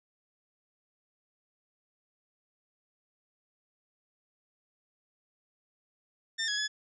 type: tone with pitch steps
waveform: 15% pulse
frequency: 1803 / 1674 / 1702 Hz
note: A6 / G#6 / G#6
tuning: +42 / +13 / +42 cents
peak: -23 dBFS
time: 6.38-6.68 s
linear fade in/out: 20 ms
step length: 100 ms
effects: resampled to 16000 Hz